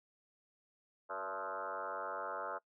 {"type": "tone with frequency modulation", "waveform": "sine", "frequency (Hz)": 960, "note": "B5", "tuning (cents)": -49, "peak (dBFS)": -38, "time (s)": [1.09, 2.59], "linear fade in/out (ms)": 20, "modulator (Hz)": 95.3, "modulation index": 5.1, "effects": ["noise-tail reverb RT60 0.1 s tail -22 dB re dry"]}